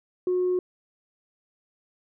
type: tone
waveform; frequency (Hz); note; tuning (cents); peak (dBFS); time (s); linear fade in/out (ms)
sine; 363.4; F#4; -31; -20; 0.27-0.59; 2
effects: tanh soft clip ceiling -18 dBFS